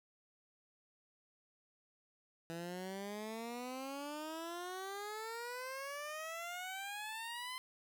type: exponential sweep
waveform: 15% pulse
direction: up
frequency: 164.81 to 1034 Hz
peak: -36 dBFS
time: 2.5-7.58 s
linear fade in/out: 0 ms
effects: none